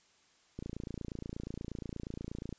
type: click train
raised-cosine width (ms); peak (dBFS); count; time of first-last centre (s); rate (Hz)
3; -27; 56; 0.59-2.527; 28.4
effects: white hiss -67 dBFS RMS until 2.58 s + resampled to 16000 Hz